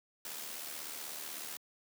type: noise with amplitude modulation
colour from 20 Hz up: white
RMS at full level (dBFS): -41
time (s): 0.25-1.57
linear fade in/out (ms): 2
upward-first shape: sine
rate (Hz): 76.2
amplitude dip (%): 50
effects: high-pass 200 Hz 12 dB/octave